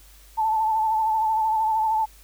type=tone with vibrato; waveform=sine; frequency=878 Hz; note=A5; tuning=4 cents flat; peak=-19 dBFS; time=0.37-2.06 s; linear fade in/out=20 ms; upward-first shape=sine; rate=13 Hz; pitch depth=38 cents each way; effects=added 50 Hz sine -49 dBFS peak until 2.23 s + white hiss -53 dBFS RMS until 2.23 s

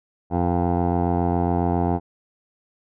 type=tone with low-pass filter; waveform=15% pulse; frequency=87.31 Hz; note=F2; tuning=in tune; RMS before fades=-21 dBFS; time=0.3-2 s; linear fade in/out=50 ms; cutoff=710 Hz; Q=3.9; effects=none

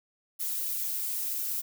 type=noise with flanger; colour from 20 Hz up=violet; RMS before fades=-32 dBFS; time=0.39-1.62 s; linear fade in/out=20 ms; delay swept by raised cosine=1.3 to 5.1 ms; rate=2.9 Hz; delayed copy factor=+0.95; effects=none

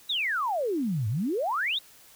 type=exponential two-way sweep; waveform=sine; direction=down then up; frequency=3951 to 100.1 to 3951 Hz; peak=-25 dBFS; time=0.09-1.79 s; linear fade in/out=10 ms; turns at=1.08 s; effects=white hiss -54 dBFS RMS until 2.15 s

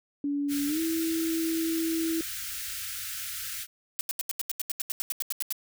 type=tone with pitch glide; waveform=sine; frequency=285.7 to 326.3 Hz; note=D4 to E4; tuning=-48 to -18 cents; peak=-26 dBFS; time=0.24-2.21 s; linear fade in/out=2 ms; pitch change=+230 cents; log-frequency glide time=0.66-0.8 s
type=band-stop noise; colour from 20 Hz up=white; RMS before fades=-36 dBFS; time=0.48-3.67 s; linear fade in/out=50 ms; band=120 to 1300 Hz; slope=96 dB/octave
type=noise bursts; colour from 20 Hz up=blue; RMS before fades=-30 dBFS; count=16; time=3.99-5.525 s; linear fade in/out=0 ms; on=20 ms; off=81 ms
effects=none

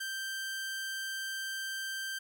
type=tone; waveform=sawtooth; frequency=1568 Hz; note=G6; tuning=in tune; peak=-32 dBFS; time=0-2.19 s; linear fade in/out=10 ms; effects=none

